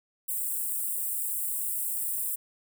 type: high-pass noise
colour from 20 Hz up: white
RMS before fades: -31 dBFS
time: 0.28-2.36 s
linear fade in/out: 10 ms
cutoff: 7800 Hz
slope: 96 dB/octave
effects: none